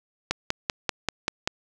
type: click train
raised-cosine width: 0.2 ms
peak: -6 dBFS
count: 7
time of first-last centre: 0.31-1.475 s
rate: 5.15 Hz
effects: none